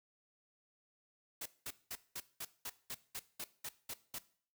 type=noise bursts; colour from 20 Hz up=white; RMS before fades=-43 dBFS; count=12; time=1.41-4.186 s; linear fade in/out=5 ms; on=48 ms; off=200 ms; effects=noise-tail reverb RT60 0.5 s tail -18 dB re dry